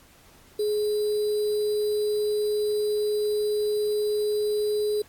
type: tone with sample-and-hold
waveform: sine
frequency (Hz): 420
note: G#4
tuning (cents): +19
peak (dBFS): -22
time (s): 0.59-5.02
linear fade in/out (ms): 5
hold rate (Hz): 4410
effects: pink hiss -55 dBFS RMS until 5.08 s + AAC 64 kbps